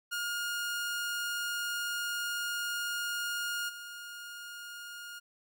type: tone with level steps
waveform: sawtooth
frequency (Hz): 1422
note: F6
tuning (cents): +31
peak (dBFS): -29 / -39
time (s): 0.11-5.2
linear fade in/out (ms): 20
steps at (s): 3.68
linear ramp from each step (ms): 20
effects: none